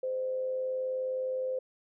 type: tone with amplitude modulation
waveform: sine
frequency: 516 Hz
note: C5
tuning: 24 cents flat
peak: -28 dBFS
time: 0.03-1.59 s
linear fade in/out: 5 ms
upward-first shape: sine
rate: 99.3 Hz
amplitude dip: 35%
effects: none